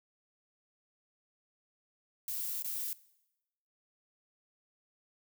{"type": "noise with dropouts", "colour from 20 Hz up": "violet", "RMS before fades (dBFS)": -37, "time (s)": [2.28, 2.93], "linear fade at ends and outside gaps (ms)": 1, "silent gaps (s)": [2.623, 2.645], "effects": ["noise-tail reverb RT60 0.9 s tail -20 dB re dry"]}